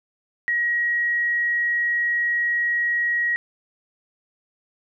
sine tone, 1900 Hz, A#6, 33 cents sharp, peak -19 dBFS, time 0.48-3.36 s, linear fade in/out 0 ms, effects none

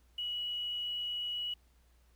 sine tone with quantisation, 2927 Hz, F#7, 19 cents flat, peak -34 dBFS, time 0.18-1.54 s, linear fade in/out 5 ms, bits 10, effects added 60 Hz sine -63 dBFS peak until 2.15 s + pink hiss -72 dBFS RMS until 2.15 s

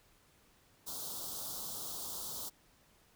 white band-stop noise, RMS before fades -42 dBFS, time 0.86-2.5 s, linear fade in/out 20 ms, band 1300 to 3400 Hz, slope 48 dB/octave, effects pink hiss -67 dBFS RMS until 3.15 s

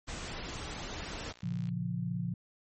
pink noise, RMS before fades -40 dBFS, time 0.07-1.33 s, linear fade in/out 20 ms
click train, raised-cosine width 0.2 ms, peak -36 dBFS, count 40, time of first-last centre 1.04-1.689 s, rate 60.1 Hz
sine chord, Bb minor, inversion none, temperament just, 116.54 / 139.85 / 174.81 Hz, Bb2 / Db3 / F3, 0 / +16 / +2 cents, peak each -37 / -38 / -34 dBFS, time 1.43-2.34 s, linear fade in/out 5 ms
effects MP3 32 kbps

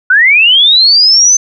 sine linear sweep, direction up, 1444 to 6220 Hz, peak -3 dBFS, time 0.1-1.37 s, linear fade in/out 5 ms, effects none

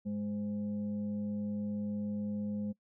sine tone with frequency modulation, 207.7 Hz, G#3, in tune, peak -33 dBFS, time 0.05-2.73 s, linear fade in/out 20 ms, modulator 309 Hz, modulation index 0.38, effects noise-tail reverb RT60 0.1 s tail -22 dB re dry

